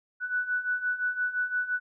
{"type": "beating tone pair", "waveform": "sine", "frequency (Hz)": [1481, 1486.8], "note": ["F#6", "F#6"], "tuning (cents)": [1, 8], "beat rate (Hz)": 5.8, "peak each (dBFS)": [-32, -28], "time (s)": [0.2, 1.8], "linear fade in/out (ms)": 50, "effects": []}